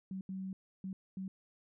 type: tone bursts at uneven times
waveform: sine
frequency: 190 Hz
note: F#3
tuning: 46 cents sharp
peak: -38 dBFS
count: 4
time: 0.11-0.21 / 0.29-0.53 / 0.84-0.93 / 1.17-1.28 s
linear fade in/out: 2 ms
effects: none